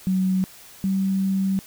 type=tone pair in turn; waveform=sine; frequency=187.5 / 192.55 Hz; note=F#3 / G3; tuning=+23 / -31 cents; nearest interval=unison; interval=46 cents; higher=second; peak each=-18 / -19 dBFS; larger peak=first; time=0.07-0.44 / 0.84-1.59 s; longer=second; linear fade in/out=0 ms; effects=white hiss -46 dBFS RMS until 1.66 s